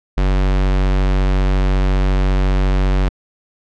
square tone, 47.26 Hz, F#1, 37 cents sharp, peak -13 dBFS, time 0.17-3.09 s, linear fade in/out 10 ms, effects low-pass 4000 Hz 12 dB/octave

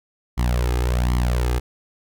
sawtooth tone with flanger, 60.8 Hz, B1, 26 cents flat, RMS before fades -20 dBFS, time 0.37-1.6 s, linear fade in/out 20 ms, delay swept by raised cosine 0.95 to 2.45 ms, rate 1.3 Hz, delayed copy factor +0.75, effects none

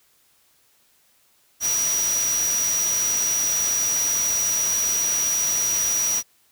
sine tone in noise, 5800 Hz, F#8, 35 cents flat, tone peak -20 dBFS, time 1.6-6.23 s, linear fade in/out 50 ms, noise white, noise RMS -29 dBFS, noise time 1.6-6.23 s, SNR +6 dB, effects white hiss -61 dBFS RMS until 6.51 s

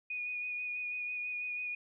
sine tone with vibrato, 2466 Hz, D#7, 16 cents flat, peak -35 dBFS, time 0.1-1.75 s, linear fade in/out 5 ms, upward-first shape sine, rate 6.1 Hz, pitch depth 18 cents each way, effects none

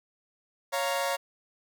sawtooth chord, Bb minor, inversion first, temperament equal, 554.4 / 698.5 / 932.3 Hz, Db5 / F5 / Bb5, 0 / 0 / 0 cents, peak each -26 / -29 / -29 dBFS, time 0.72-1.17 s, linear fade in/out 20 ms, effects none

